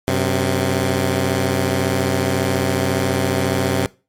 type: tone pair together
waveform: 10% pulse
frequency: 94.48 / 130.81 Hz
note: F#2 / C3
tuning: +37 / 0 cents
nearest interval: tritone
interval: 563 cents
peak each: -11 dBFS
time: 0.08-3.86 s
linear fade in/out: 0 ms
effects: noise-tail reverb RT60 0.3 s tail -21 dB re dry + MP3 64 kbps